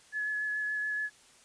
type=tone with vibrato; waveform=sine; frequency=1705 Hz; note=G#6; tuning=45 cents sharp; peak=-30 dBFS; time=0.12-1.1 s; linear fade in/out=50 ms; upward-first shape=sine; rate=7 Hz; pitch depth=12 cents each way; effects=white hiss -59 dBFS RMS until 1.44 s + resampled to 22050 Hz